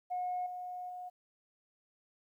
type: tone with level steps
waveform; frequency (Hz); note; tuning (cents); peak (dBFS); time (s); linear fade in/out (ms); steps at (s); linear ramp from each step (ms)
sine; 724; F#5; -38; -32 / -39 / -41; 0.1-1.1; 20; 0.46 / 0.89; 5
effects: tanh soft clip ceiling -29 dBFS + 12-bit